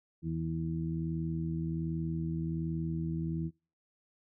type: harmonic tone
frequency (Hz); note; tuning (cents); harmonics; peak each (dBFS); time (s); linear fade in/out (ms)
81.3; E2; -23; 1 / 2 / 3 / 4; -41 / -33 / -45 / -39; 0.22-3.51; 50
effects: noise-tail reverb RT60 0.4 s tail -26 dB re dry